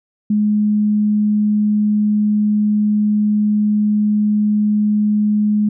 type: tone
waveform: sine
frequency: 210 Hz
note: G#3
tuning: 19 cents sharp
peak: -12 dBFS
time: 0.3-5.69 s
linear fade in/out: 5 ms
effects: none

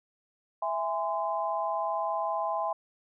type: chord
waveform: sine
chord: E augmented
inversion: none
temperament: just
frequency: 659.3 / 824.1 / 1030.1 Hz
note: E5 / G#5 / B#5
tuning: 0 / -14 / -27 cents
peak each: -32 dBFS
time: 0.62-2.73 s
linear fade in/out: 5 ms
effects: none

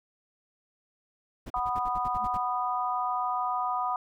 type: noise bursts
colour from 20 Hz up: brown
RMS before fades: -39 dBFS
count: 10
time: 1.46-2.376 s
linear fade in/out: 10 ms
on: 43 ms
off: 54 ms
type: chord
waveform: sine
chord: B major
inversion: second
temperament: just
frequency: 740.8 / 987.8 / 1234.7 Hz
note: F#5 / B5 / D#6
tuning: +2 / 0 / -14 cents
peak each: -31 dBFS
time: 1.54-3.96 s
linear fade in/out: 2 ms
type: tone with exponential growth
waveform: sine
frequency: 215.5 Hz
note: A3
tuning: 36 cents flat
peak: -35 dBFS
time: 2.15-2.25 s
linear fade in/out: 2 ms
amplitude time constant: 21 ms
effects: none

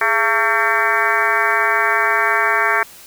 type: harmonic tone with a mistuned harmonic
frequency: 225.6 Hz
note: A3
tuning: 44 cents sharp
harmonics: 2 / 3 / 4 / 5 / 6 / 7 / 8 / 9 / 10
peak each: -26 / -25 / -23 / -21 / -22 / -20 / -20 / -24 / -24 dBFS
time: 0.01-2.83 s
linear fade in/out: 2 ms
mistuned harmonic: 2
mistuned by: -130 cents
effects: white hiss -41 dBFS RMS until 3.06 s

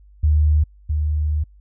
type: tone pair in turn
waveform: sine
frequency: 75.8 / 75.8 Hz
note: D#2 / D#2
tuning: -45 / -45 cents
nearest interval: unison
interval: 0 cents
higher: neither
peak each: -12 / -17 dBFS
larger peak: first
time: 0.23-0.64 / 0.89-1.44 s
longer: second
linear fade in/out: 10 ms
effects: added 50 Hz sine -45 dBFS peak until 1.6 s

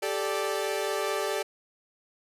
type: chord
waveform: sawtooth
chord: G suspended second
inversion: none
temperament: equal with one note detuned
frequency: 392 / 436.7 / 587.3 Hz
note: G4 / A4 / D5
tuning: 0 / -13 / 0 cents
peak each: -28 dBFS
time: 0.02-1.43 s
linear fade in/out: 10 ms
effects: resampled to 32000 Hz

